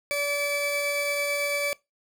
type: tone pair together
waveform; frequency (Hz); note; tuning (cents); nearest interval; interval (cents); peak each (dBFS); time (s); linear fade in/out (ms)
40% pulse; 575 / 2309; D5 / D7; -37 / -30; 2 octaves; 2407; -27; 0.11-1.73; 0
effects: noise-tail reverb RT60 0.2 s tail -21 dB re dry